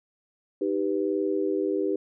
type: chord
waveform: sine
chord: Eb augmented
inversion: none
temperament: equal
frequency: 311.1 / 392 / 493.9 Hz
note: Eb4 / G4 / B4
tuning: 0 / 0 / 0 cents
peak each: -28 / -26 / -31 dBFS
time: 0.61-1.96 s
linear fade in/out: 5 ms
effects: none